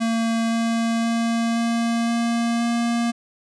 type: tone with pitch steps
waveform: square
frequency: 227.9 / 229.2 / 230.5 / 231.9 / 233.2 / 234.6 Hz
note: A#3 / A#3 / A#3 / A#3 / A#3 / A#3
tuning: -39 / -29 / -19 / -9 / +1 / +11 cents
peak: -20 dBFS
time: 0-3.12 s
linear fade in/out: 20 ms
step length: 520 ms
effects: resampled to 22050 Hz